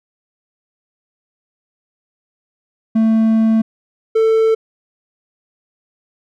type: tone pair in turn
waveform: triangle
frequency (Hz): 222.4 / 444.8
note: A3 / A4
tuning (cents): +19 / +19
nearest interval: octave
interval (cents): 1200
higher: second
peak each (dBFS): -8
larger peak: neither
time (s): 2.95-3.62 / 4.15-4.55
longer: first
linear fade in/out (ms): 10
effects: none